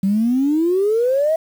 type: exponential sweep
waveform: sine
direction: up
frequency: 188.9 to 657 Hz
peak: -13 dBFS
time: 0.03-1.36 s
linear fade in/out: 5 ms
effects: tanh soft clip ceiling -9 dBFS + 7-bit